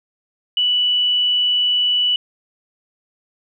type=tone; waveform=sine; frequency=2960 Hz; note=F#7; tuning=in tune; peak=-14 dBFS; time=0.57-2.16 s; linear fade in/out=2 ms; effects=none